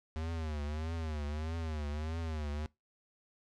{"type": "tone with vibrato", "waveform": "square", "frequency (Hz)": 77.78, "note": "D#2", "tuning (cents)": 0, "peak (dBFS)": -36, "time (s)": [0.16, 2.66], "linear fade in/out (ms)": 0, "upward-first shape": "triangle", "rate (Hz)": 1.6, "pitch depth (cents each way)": 130, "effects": ["noise-tail reverb RT60 0.2 s tail -22 dB re dry", "low-pass 6000 Hz 12 dB/octave"]}